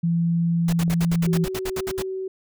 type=tone; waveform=sine; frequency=168.7 Hz; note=E3; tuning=40 cents sharp; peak=-18 dBFS; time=0.03-1.45 s; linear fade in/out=10 ms
type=noise bursts; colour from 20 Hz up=pink; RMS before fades=-30 dBFS; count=13; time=0.68-2.024 s; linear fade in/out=5 ms; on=48 ms; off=60 ms
type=clicks; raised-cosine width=2 ms; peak=-24 dBFS; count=2; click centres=0.88 / 0.9 s
type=tone with pitch glide; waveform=sine; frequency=376.2 to 379 Hz; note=F#4 to F#4; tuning=+29 to +42 cents; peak=-26 dBFS; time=1.27-2.28 s; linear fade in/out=5 ms; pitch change=+13 cents; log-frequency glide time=1.73-1.83 s
effects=none